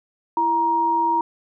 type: tone pair together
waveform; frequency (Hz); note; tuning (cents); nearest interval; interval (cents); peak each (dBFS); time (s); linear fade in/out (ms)
sine; 334 / 942.1; E4 / A#5; +23 / +18; octave + tritone; 1795; -27 / -17; 0.37-1.21; 2
effects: none